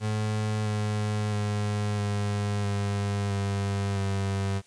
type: tone with pitch steps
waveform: 35% pulse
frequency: 107.2 / 105.6 / 104.03 / 102.48 / 100.95 / 99.45 / 97.96 Hz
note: A2 / G#2 / G#2 / G#2 / G#2 / G2 / G2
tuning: -45 / +29 / +3 / -23 / -49 / +25 / -1 cents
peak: -24 dBFS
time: 0-4.62 s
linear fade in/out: 50 ms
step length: 660 ms
effects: white hiss -59 dBFS RMS until 4.66 s + resampled to 22050 Hz